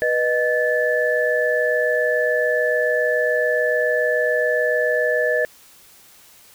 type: tone cluster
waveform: sine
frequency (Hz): 490 / 617 / 1741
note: B4 / D#5 / A6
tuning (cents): -14 / -15 / -19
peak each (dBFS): -21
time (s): 0.02-5.45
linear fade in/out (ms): 0
effects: white hiss -49 dBFS RMS until 6.54 s